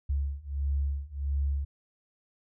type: beating tone pair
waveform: sine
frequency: 69.3 / 70.8 Hz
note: C#2 / C#2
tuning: 0 / +37 cents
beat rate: 1.5 Hz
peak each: -31 / -30 dBFS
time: 0.09-1.65 s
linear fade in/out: 10 ms
effects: none